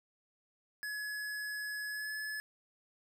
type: tone with pitch glide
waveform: square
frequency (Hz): 1695 to 1715.7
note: G#6 to A6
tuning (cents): +35 to -44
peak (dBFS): -38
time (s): 0.83-2.4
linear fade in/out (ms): 0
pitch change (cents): +21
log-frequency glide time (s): 1.9-2.13
effects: none